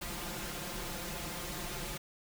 pink noise with comb filter, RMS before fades -40 dBFS, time 0.01-1.98 s, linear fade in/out 10 ms, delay 5.7 ms, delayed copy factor +1, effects none

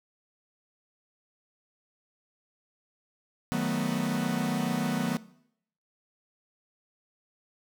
45% pulse chord, B dominant seventh, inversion first, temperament equal, 155.56 / 185 / 220 / 246.9 Hz, D#3 / F#3 / A3 / B3, 0 / 0 / 0 / 0 cents, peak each -34 / -32 / -34 / -31 dBFS, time 3.52-5.17 s, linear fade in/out 0 ms, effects noise-tail reverb RT60 0.7 s tail -19 dB re dry

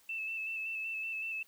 sine tone with vibrato, 2637 Hz, E7, in tune, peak -35 dBFS, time 0.09-1.43 s, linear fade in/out 5 ms, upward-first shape square, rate 5.3 Hz, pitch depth 22 cents each way, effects white hiss -65 dBFS RMS until 1.47 s

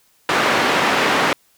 white band-pass noise, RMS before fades -17 dBFS, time 0.29-1.33 s, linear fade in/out 2 ms, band 190 to 1900 Hz, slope 12 dB/octave, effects white hiss -58 dBFS RMS until 1.57 s

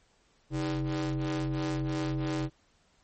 40% pulse ring-modulated tone, 89.8 Hz, F2, 49 cents sharp, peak -25 dBFS, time 0.5-2.5 s, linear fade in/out 50 ms, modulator 226 Hz, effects pink hiss -67 dBFS RMS until 3.03 s + MP3 32 kbps

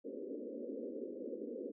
white band-pass noise, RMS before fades -44 dBFS, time 0.04-1.72 s, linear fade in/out 20 ms, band 220 to 540 Hz, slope 96 dB/octave, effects none

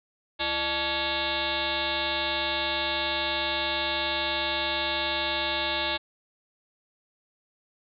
sine tone with frequency modulation, 2206 Hz, C#7, 9 cents flat, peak -25 dBFS, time 0.39-5.98 s, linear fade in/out 20 ms, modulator 267 Hz, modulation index 6.8, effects none

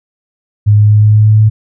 sine tone with pitch steps, 104.5 / 105.11 / 105.71 / 106.33 / 106.94 / 107.56 / 108.19 Hz, G#2 / G#2 / G#2 / G#2 / A2 / A2 / A2, +11 / +21 / +31 / +41 / -49 / -39 / -29 cents, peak -3 dBFS, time 0.66-1.5 s, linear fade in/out 20 ms, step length 120 ms, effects none

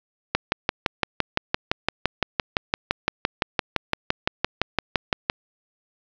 click train, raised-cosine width 0.3 ms, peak -3 dBFS, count 30, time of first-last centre 0.35-5.299 s, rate 5.86 Hz, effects resampled to 16000 Hz + 7-bit

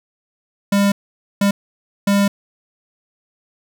square tone bursts at uneven times, 200.6 Hz, G3, 40 cents sharp, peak -13 dBFS, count 3, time 0.72-0.92 / 1.41-1.51 / 2.07-2.28 s, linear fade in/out 5 ms, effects none

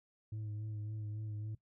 sine tone with vibrato, 106.7 Hz, G#2, 47 cents sharp, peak -36 dBFS, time 0.32-1.55 s, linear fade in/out 5 ms, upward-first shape sine, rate 3.6 Hz, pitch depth 30 cents each way, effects noise-tail reverb RT60 0.1 s tail -19 dB re dry + tanh soft clip ceiling -38 dBFS

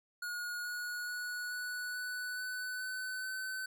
square tone with pitch steps, 1444 / 1454.9 / 1465.8 / 1476.9 / 1488 / 1499.2 / 1510.5 / 1521.9 Hz, F#6 / F#6 / F#6 / F#6 / F#6 / F#6 / F#6 / F#6, -43 / -30 / -17 / -4 / +9 / +22 / +35 / +48 cents, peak -38 dBFS, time 0.22-3.66 s, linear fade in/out 5 ms, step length 430 ms, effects none

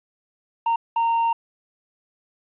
triangle tone bursts at uneven times, 922 Hz, A#5, 19 cents flat, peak -16 dBFS, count 2, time 0.66-0.76 / 0.96-1.33 s, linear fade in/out 5 ms, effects resampled to 8000 Hz + 9-bit

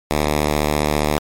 5% pulse tone, 74.8 Hz, D2, 32 cents sharp, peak -5 dBFS, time 0.11-1.18 s, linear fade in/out 0 ms, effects MP3 64 kbps

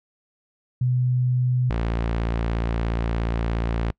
sine / sawtooth tone pair in turn, 125.4 / 57 Hz, B2 / A#1, +27 / -38 cents, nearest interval octave + major second, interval 1365 cents, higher first, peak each -18 dBFS, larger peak neither, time 0.81-1.7 / 1.7-3.91 s, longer second, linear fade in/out 5 ms, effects noise-tail reverb RT60 0.1 s tail -26 dB re dry + low-pass 3000 Hz 12 dB/octave

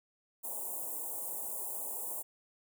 white band-stop noise, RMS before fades -39 dBFS, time 0.43-2.23 s, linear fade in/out 20 ms, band 970 to 7800 Hz, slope 48 dB/octave, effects high-pass 400 Hz 12 dB/octave

